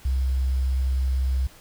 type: tone with quantisation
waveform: sine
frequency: 65.41 Hz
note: C2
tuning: in tune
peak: -20 dBFS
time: 0.05-1.47 s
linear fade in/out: 5 ms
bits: 8
effects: pink hiss -50 dBFS RMS until 1.6 s